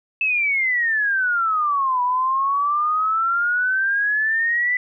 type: exponential two-way sweep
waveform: sine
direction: down then up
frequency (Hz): 2637 to 979 to 2001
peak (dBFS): -17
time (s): 0.21-4.77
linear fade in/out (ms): 2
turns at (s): 2.02
effects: none